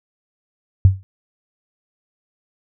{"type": "tone with exponential decay", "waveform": "sine", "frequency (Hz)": 95.4, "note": "G2", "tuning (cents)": -47, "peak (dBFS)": -3, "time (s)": [0.85, 1.03], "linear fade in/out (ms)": 0, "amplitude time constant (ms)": 37, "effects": []}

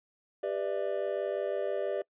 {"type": "chord", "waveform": "triangle", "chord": "E minor seventh", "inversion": "first", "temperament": "just", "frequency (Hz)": [395.6, 494.4, 593.3, 659.3], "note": ["G4", "B4", "D5", "E5"], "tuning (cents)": [16, 2, 18, 0], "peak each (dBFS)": [-33, -35, -31, -37], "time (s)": [0.43, 2.02], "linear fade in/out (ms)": 5, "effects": ["noise-tail reverb RT60 0.1 s tail -24 dB re dry", "resampled to 8000 Hz"]}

